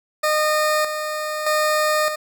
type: tone with tremolo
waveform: 20% pulse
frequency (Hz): 612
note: D#5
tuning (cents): -29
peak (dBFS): -12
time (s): 0.23-2.16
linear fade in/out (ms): 10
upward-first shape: square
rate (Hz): 0.81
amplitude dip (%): 55
effects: none